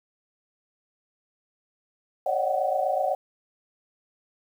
sine tone cluster, 552 / 608 / 732 / 760 Hz, C#5 / D#5 / F#5 / F#5, -7 / -40 / -19 / +46 cents, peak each -28 dBFS, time 2.26-3.15 s, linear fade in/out 5 ms, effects 9-bit

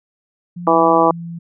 sine tone with pitch glide, 174.61 to 168.76 Hz, F3 to E3, 0 to +41 cents, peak -26 dBFS, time 0.56-1.39 s, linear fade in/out 10 ms, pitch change -59 cents, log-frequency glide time 0.99-1.1 s
harmonic tone, 164.81 Hz, E3, in tune, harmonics 2 / 3 / 4 / 5 / 6 / 7, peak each -17 / -17 / -17 / -17 / -17 / -17 dBFS, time 0.67-1.11 s, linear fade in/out 2 ms
effects none

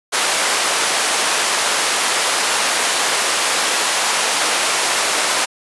pink high-pass noise, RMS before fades -17 dBFS, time 0.12-5.46 s, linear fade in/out 20 ms, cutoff 680 Hz, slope 12 dB/octave, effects resampled to 24000 Hz

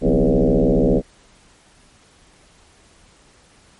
sine tone with frequency modulation, 116.54 Hz, A#2, in tune, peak -12 dBFS, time 0.01-1.02 s, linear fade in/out 50 ms, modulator 72.9 Hz, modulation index 6.2, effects pink hiss -52 dBFS RMS until 3.79 s + MP3 48 kbps

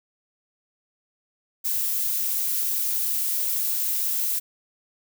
violet noise, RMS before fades -25 dBFS, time 1.64-4.4 s, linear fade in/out 20 ms, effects none

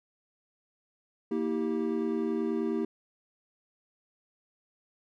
triangle chord, E diminished, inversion second, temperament equal with one note detuned, 233.1 / 321.7 / 392 Hz, Bb3 / E4 / G4, 0 / -42 / 0 cents, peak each -30 dBFS, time 1.31-2.85 s, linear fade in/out 5 ms, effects none

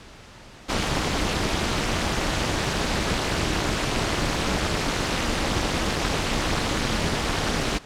pink noise with amplitude modulation, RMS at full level -20 dBFS, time 0.68-7.79 s, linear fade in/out 20 ms, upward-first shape sine, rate 257 Hz, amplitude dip 90%, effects pink hiss -45 dBFS RMS until 7.85 s + low-pass 6000 Hz 12 dB/octave

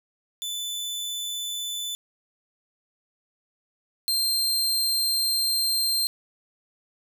sawtooth tone pair in turn, 3504 / 4167 Hz, A7 / C8, -8 / -8 cents, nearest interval minor third, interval 300 cents, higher second, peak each -26 / -19 dBFS, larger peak second, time 0.42-1.95 / 4.08-6.07 s, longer second, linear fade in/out 0 ms, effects none

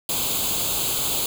white noise with comb filter, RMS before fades -24 dBFS, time 0.09-1.26 s, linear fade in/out 2 ms, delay 0.27 ms, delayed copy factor +0.8, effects none

